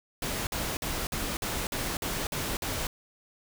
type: noise bursts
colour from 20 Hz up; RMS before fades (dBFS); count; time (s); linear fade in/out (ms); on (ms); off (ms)
pink; -32; 9; 0.22-2.87; 2; 250; 50
effects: none